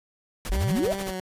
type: noise with tremolo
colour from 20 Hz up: pink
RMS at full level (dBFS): -33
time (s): 0.45-1.14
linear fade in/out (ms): 0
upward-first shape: sine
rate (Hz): 13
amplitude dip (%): 95
type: exponential sweep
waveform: sine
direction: up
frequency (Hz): 36.37 to 698.5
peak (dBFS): -22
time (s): 0.49-0.93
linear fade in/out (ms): 10
type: tone with vibrato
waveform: 15% pulse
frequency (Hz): 190.8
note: G3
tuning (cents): -47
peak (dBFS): -24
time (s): 0.52-1.2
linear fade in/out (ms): 0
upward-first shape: triangle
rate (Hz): 2.7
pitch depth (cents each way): 54
effects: resampled to 32000 Hz